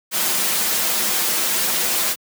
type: noise with comb filter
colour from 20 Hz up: white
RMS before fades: -20 dBFS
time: 0.11-2.16 s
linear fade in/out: 50 ms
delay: 7.1 ms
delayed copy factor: -0.7
effects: high-pass 150 Hz 12 dB/octave